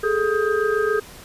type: tone cluster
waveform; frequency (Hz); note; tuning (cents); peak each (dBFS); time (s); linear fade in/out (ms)
sine; 412.1 / 439.2 / 1254 / 1592; G#4 / A4 / D#6 / G6; -13 / -3 / +13 / +26; -22 / -21 / -27 / -26; 0.03-1; 10
effects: pink hiss -42 dBFS RMS until 1.24 s + resampled to 32000 Hz